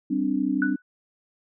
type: chord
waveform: sine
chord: G suspended fourth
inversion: none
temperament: equal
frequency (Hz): 196 / 261.6 / 293.7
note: G3 / C4 / D4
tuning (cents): 0 / 0 / 0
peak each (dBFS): -29 / -25 / -25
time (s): 0.1-0.76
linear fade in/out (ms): 10
type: tone with exponential decay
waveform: sine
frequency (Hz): 1483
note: F#6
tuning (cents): +4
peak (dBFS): -20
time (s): 0.62-0.82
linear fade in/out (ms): 2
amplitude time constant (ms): 43
effects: none